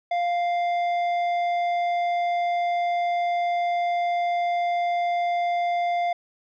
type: tone with tanh clipping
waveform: triangle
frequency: 698.5 Hz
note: F5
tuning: in tune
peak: -23 dBFS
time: 0.11-6.13 s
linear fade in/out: 5 ms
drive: 13 dB
effects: none